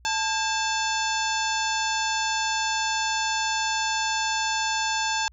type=harmonic tone with a mistuned harmonic; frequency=880 Hz; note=A5; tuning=in tune; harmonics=1 / 2 / 3 / 4 / 5 / 6 / 7 / 8; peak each=-27 / -30 / -32 / -33 / -34 / -35 / -35 / -36 dBFS; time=0.05-5.28 s; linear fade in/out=0 ms; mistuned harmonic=2; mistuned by=-150 cents; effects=added 60 Hz sine -51 dBFS peak until 5.32 s